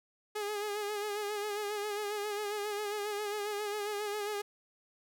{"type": "tone with vibrato", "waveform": "sawtooth", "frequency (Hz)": 415.3, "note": "G#4", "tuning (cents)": 0, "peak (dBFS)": -30, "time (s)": [0.35, 4.42], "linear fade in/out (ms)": 10, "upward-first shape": "sine", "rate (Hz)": 7.4, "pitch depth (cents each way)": 47, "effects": []}